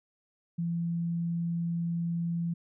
sine tone, 169.4 Hz, E3, 48 cents sharp, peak -28 dBFS, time 0.58-2.54 s, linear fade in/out 10 ms, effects none

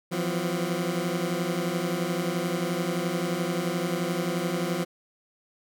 20% pulse tone cluster, 167.8 / 179.3 / 255.6 Hz, E3 / F3 / C4, +31 / +46 / -40 cents, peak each -25 / -24 / -31 dBFS, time 0.11-4.85 s, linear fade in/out 20 ms, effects none

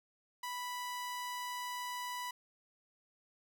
sawtooth tone, 987 Hz, B5, 1 cent flat, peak -35 dBFS, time 0.43-2.31 s, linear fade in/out 5 ms, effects none

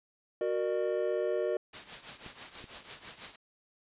triangle chord, Gb augmented, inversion none, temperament equal with one note detuned, 370 / 466.2 / 601.4 Hz, Gb4 / Bb4 / D5, 0 / 0 / +41 cents, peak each -31 dBFS, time 0.41-1.57 s, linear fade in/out 2 ms
white noise with tremolo, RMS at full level -40 dBFS, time 1.73-3.36 s, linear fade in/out 5 ms, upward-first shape triangle, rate 6.1 Hz, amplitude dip 80%
clicks, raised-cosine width 3 ms, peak -36 dBFS, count 2, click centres 2.263 / 2.642 s
effects resampled to 8000 Hz

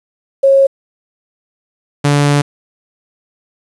sine / sawtooth tone pair in turn, 545 / 144.35 Hz, C#5 / D3, -29 / -30 cents, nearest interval octave + major seventh, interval 2301 cents, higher first, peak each -5 dBFS, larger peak neither, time 0.43-0.67 / 2.04-2.42 s, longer second, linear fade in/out 10 ms, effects resampled to 24000 Hz + 7-bit

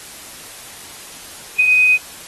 sine tone with quantisation, 2504 Hz, D#7, 10 cents sharp, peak -9 dBFS, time 1.58-1.98 s, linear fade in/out 20 ms, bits 6, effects white hiss -36 dBFS RMS until 2.27 s + AAC 32 kbps

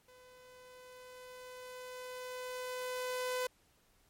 sawtooth tone with level ramp, 504 Hz, B4, 35 cents sharp, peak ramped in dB -54 to -29 dBFS, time 0.08-3.47 s, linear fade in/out 5 ms, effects pink hiss -70 dBFS RMS until 4.09 s + MP3 64 kbps

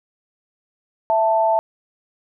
sine tone pair together, 661 / 883.8 Hz, E5 / A5, +5 / +7 cents, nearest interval perfect fourth, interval 502 cents, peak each -17 dBFS, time 1.1-1.59 s, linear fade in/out 0 ms, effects none

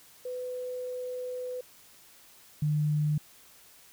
sine tone pair in turn, 501 / 150.24 Hz, B4 / D3, +25 / +40 cents, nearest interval octave + major sixth, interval 2085 cents, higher first, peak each -33 / -24 dBFS, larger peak second, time 0.25-1.61 / 2.62-3.18 s, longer first, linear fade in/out 5 ms, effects white hiss -56 dBFS RMS until 3.92 s

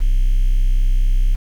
triangle tone, 32.1 Hz, C1, 32 cents flat, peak -8 dBFS, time 0-1.36 s, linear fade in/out 20 ms, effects tanh soft clip ceiling -7 dBFS + 7-bit

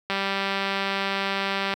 click train, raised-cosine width 0.3 ms, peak -10 dBFS, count 322, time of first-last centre 0.1-1.738 s, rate 196 Hz, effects high-pass 60 Hz 12 dB/octave + 8-bit

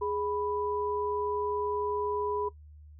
sine tone pair together, 415.3 / 987.8 Hz, G#4 / B5, 0 / 0 cents, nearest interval octave + minor third, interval 1500 cents, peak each -30 / -33 dBFS, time 0.01-2.49 s, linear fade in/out 10 ms, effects noise-tail reverb RT60 0.1 s tail -17 dB re dry + added 75 Hz sine -48 dBFS peak until 2.99 s

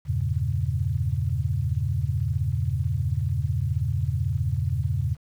sine chord, E diminished seventh, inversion none, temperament equal, 82.41 / 98 / 116.54 / 138.59 Hz, E2 / G2 / Bb2 / Db3, 0 / 0 / 0 / 0 cents, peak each -28 dBFS, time 0.05-5.17 s, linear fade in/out 50 ms, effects 9-bit

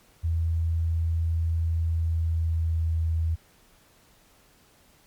sine tone with pitch glide, 82.4 to 81.36 Hz, E2 to E2, 0 to -22 cents, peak -22 dBFS, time 0.23-3.36 s, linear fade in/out 20 ms, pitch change -22 cents, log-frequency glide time 1.77-3.07 s, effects pink hiss -59 dBFS RMS until 5.06 s + MP3 96 kbps

